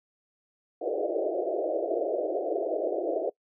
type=band-pass noise; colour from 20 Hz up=white; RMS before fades=-29 dBFS; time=0.81-3.3 s; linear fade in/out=10 ms; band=320 to 690 Hz; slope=96 dB/octave; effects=noise-tail reverb RT60 0.1 s tail -23 dB re dry